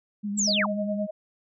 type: tone with vibrato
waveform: sine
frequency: 204.5 Hz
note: G#3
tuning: 26 cents flat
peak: -27 dBFS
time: 0.23-1.07 s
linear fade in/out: 20 ms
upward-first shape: sine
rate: 9.4 Hz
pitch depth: 34 cents each way
type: linear sweep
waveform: sine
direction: down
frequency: 7810 to 554.4 Hz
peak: -22 dBFS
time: 0.37-0.67 s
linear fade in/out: 20 ms
type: tone with tremolo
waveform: sine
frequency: 625 Hz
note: D#5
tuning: 8 cents sharp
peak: -26 dBFS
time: 0.47-1.11 s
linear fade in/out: 10 ms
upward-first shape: sine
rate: 9.6 Hz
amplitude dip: 75%
effects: none